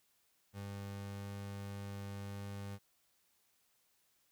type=tone; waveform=30% pulse; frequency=99.9 Hz; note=G2; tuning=33 cents sharp; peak=-40 dBFS; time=0.53-2.79 s; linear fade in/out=50 ms; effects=white hiss -75 dBFS RMS until 4.31 s